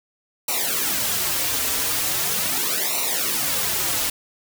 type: noise with flanger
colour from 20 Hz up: white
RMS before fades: -23 dBFS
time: 0.48-4.1 s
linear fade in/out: 5 ms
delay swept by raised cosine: 0.6 to 5.6 ms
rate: 0.4 Hz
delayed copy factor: -0.9
effects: none